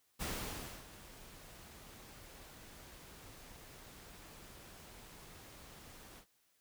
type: noise with ADSR envelope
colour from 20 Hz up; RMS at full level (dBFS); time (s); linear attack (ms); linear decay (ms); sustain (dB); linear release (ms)
pink; -39; 0.19-6.26; 27; 620; -16; 83
effects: white hiss -75 dBFS RMS until 6.6 s